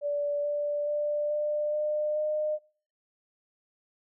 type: tone with pitch steps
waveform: sine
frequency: 580 / 585.7 / 591.5 / 597.3 / 603.2 / 609.2 Hz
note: D5 / D5 / D5 / D5 / D5 / D#5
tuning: -22 / -5 / +12 / +29 / +46 / -37 cents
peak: -26 dBFS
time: 0.01-2.59 s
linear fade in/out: 50 ms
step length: 430 ms
effects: noise-tail reverb RT60 0.4 s tail -20 dB re dry